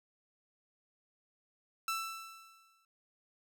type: tone with exponential decay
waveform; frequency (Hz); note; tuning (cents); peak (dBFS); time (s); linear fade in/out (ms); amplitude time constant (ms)
sawtooth; 1328; E6; +12; -28; 1.88-2.85; 2; 210
effects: none